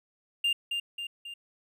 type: tone with echo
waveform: triangle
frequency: 2800 Hz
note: F7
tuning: 4 cents sharp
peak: -22 dBFS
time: 0.44-0.53 s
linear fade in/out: 5 ms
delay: 270 ms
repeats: 3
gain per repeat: -5 dB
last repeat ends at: 1.34 s
effects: none